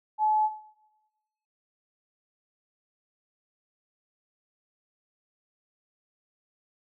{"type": "tone", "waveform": "sine", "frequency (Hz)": 858, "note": "A5", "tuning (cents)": -44, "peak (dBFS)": -21, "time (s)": [0.18, 0.5], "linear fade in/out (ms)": 50, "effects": ["noise-tail reverb RT60 1.0 s tail -17 dB re dry"]}